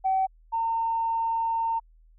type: tone pair in turn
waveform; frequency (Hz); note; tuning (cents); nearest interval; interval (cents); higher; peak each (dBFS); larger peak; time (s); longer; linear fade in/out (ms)
sine; 763 / 911; G5 / A#5; -47 / -40; minor third; 307; second; -20 / -23; first; 0.04-0.27 / 0.52-1.8; second; 20
effects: tanh soft clip ceiling -16 dBFS + added 40 Hz sine -53 dBFS peak until 2.18 s